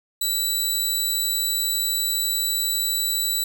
15% pulse tone, 3951 Hz, B7, in tune, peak -14 dBFS, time 0.21-3.44 s, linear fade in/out 5 ms, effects none

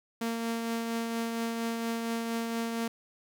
sawtooth tone with tremolo, 229.8 Hz, A#3, 25 cents flat, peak -25 dBFS, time 0.21-2.88 s, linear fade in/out 5 ms, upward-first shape triangle, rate 4.3 Hz, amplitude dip 35%, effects none

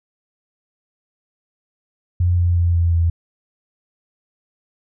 sine tone with pitch steps, 88.4 / 87.28 / 86.18 / 85.09 / 84.02 Hz, F2 / F2 / F2 / F2 / E2, +22 / -1 / -22 / -45 / +34 cents, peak -13 dBFS, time 2.2-3.1 s, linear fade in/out 5 ms, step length 180 ms, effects none

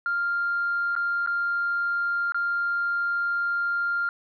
sine tone with dropouts, 1396.9 Hz, F6, in tune, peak -22 dBFS, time 0.06-4.09 s, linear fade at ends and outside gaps 1 ms, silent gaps 0.953-0.963 / 1.263-1.273 / 2.321-2.345 s, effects tanh soft clip ceiling -18 dBFS

